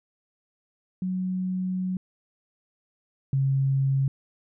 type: tone pair in turn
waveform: sine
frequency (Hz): 185 / 135.69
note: F#3 / C#3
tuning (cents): 0 / -37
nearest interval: perfect fourth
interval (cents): 537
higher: first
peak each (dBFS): -25 / -20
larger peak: second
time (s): 1.02-1.97 / 3.33-4.08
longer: first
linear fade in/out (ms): 2
effects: none